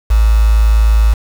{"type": "tone with quantisation", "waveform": "sine", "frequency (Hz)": 54.6, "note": "A1", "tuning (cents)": -13, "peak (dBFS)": -6, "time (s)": [0.1, 1.14], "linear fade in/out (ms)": 10, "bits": 4, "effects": []}